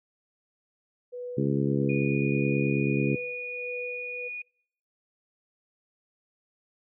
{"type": "tone with tremolo", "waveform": "sine", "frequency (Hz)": 492.4, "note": "B4", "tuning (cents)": -5, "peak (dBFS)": -33, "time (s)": [1.12, 4.29], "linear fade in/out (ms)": 20, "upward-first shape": "sine", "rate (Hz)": 1.6, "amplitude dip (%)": 55}
{"type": "harmonic tone", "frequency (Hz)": 69.3, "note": "C#2", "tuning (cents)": 0, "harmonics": [2, 3, 4, 5, 6], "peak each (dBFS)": [-27, -29, -30, -31, -32], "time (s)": [1.37, 3.16], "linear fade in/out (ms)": 10}
{"type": "tone", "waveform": "sine", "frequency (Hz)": 2457, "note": "D#7", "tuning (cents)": -22, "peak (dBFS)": -33, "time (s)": [1.89, 4.42], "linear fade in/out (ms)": 5}
{"effects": ["noise-tail reverb RT60 0.6 s tail -25 dB re dry"]}